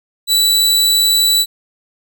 sawtooth tone, 3951 Hz, B7, in tune, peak -7 dBFS, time 0.27-1.46 s, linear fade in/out 50 ms, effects none

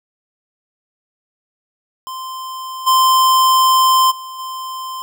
square tone with level steps, 1040 Hz, C6, 11 cents flat, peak -26 / -10 / -29 / -25 dBFS, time 2.07-5.02 s, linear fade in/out 0 ms, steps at 2.86 / 4.1 / 4.38 s, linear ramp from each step 20 ms, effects none

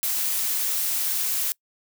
blue noise, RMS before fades -25 dBFS, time 0.03-1.52 s, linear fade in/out 0 ms, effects noise-tail reverb RT60 0.1 s tail -25 dB re dry

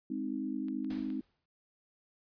sine chord, Ab major, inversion none, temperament equal, 207.7 / 261.6 / 311.1 Hz, Ab3 / C4 / Eb4, 0 / 0 / 0 cents, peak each -40 / -36 / -38 dBFS, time 0.1-1.21 s, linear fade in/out 5 ms
clicks, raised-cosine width 0.3 ms, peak -40 / -42 / -38 dBFS, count 3, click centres 0.684 / 0.846 / 1.103 s
pink noise with exponential decay, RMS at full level -47 dBFS, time 0.9-1.46 s, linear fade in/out 5 ms, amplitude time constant 120 ms
effects resampled to 11025 Hz

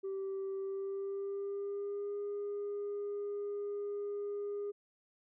sine tone with pitch glide, 388.2 to 408.2 Hz, G4 to G#4, -17 to -30 cents, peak -34 dBFS, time 0.03-4.72 s, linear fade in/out 20 ms, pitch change +87 cents, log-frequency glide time 0.59-2.18 s, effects tanh soft clip ceiling -34 dBFS

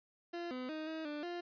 30% pulse tone with pitch steps, 344.4 / 253.7 / 311.8 / 318.4 / 296.1 / 349.1 Hz, F4 / B3 / D#4 / D#4 / D4 / F4, -24 / +47 / +4 / +40 / +14 / -1 cents, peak -37 dBFS, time 0.33-1.41 s, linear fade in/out 10 ms, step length 180 ms, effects resampled to 11025 Hz

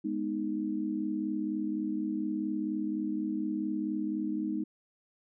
sine chord, G# minor, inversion none, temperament equal, 207.7 / 246.9 / 311.1 Hz, G#3 / B3 / D#4, 0 / 0 / 0 cents, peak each -35 / -37 / -32 dBFS, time 0.04-4.64 s, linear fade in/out 10 ms, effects none

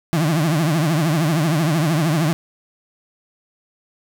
35% pulse tone with vibrato, 158.1 Hz, D#3, 28 cents sharp, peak -14 dBFS, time 0.13-2.33 s, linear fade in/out 0 ms, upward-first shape triangle, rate 13 Hz, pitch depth 190 cents each way, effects none

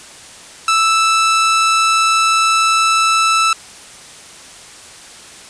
sawtooth tone, 1318.5 Hz, E6, in tune, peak -7 dBFS, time 0.68-3.53 s, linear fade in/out 2 ms, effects white hiss -37 dBFS RMS until 5.49 s + resampled to 22050 Hz

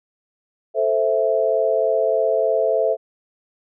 sine chord, A minor, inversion none, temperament equal, 440 / 523.3 / 659.3 Hz, A4 / C5 / E5, 0 / 0 / 0 cents, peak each -21 / -21 / -19 dBFS, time 0.74-2.97 s, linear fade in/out 50 ms, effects none

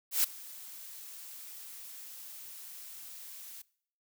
blue noise with ADSR envelope, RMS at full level -25 dBFS, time 0.11-3.62 s, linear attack 130 ms, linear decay 6 ms, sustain -22 dB, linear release 6 ms, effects noise-tail reverb RT60 0.6 s tail -22 dB re dry

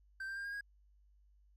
triangle tone with pitch steps, 1560 / 1580 / 1600.2 / 1620.6 / 1641.3 Hz, G6 / G6 / G6 / G#6 / G#6, -9 / +13 / +35 / -43 / -21 cents, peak -38 dBFS, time 0.2-0.61 s, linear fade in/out 5 ms, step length 82 ms, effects added 50 Hz sine -64 dBFS peak until 1.56 s

